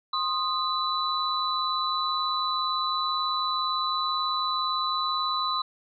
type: tone cluster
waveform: sine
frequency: 1055 / 1237 / 3973 Hz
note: C6 / D#6 / B7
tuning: +14 / -10 / +10 cents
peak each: -29 dBFS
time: 0.13-5.62 s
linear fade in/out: 5 ms
effects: none